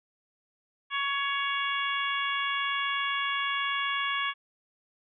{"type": "harmonic tone", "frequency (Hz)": 559, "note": "C#5", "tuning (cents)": 14, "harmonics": [2, 3, 4, 5, 6], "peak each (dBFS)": [-31, -33, -34, -35, -36], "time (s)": [0.9, 4.34], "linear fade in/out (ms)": 50, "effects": []}